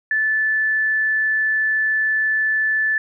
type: tone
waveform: sine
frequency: 1747 Hz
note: A6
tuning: 13 cents flat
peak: -16 dBFS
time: 0.11-2.98 s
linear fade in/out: 2 ms
effects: none